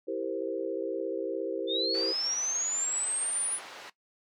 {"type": "chord", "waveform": "sine", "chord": "C dominant seventh", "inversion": "first", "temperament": "equal", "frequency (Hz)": [329.6, 392, 466.2, 523.3], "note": ["E4", "G4", "Bb4", "C5"], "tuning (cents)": [0, 0, 0, 0], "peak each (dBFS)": [-36, -35, -35, -36], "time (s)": [0.07, 2.13], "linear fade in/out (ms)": 20}
{"type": "linear sweep", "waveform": "sine", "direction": "up", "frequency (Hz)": [3520, 9900], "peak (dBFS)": -28, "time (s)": [1.67, 3.6], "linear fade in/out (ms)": 50}
{"type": "band-pass noise", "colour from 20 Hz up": "pink", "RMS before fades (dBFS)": -46, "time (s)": [1.94, 3.9], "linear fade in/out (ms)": 5, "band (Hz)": [580, 4600], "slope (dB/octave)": 12}
{"effects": ["noise-tail reverb RT60 0.1 s tail -17 dB re dry"]}